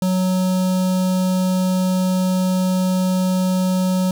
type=tone with notch filter; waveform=square; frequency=185 Hz; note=F#3; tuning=in tune; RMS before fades=-18 dBFS; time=0.02-4.11 s; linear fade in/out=2 ms; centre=2000 Hz; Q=0.82; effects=none